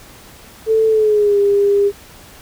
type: tone with pitch glide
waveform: sine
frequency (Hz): 442.4 to 403.3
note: A4 to G4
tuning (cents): +9 to +49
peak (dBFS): -10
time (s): 0.66-1.92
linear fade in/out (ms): 50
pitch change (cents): -160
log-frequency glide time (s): 0.88-1.38
effects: pink hiss -41 dBFS RMS until 2.41 s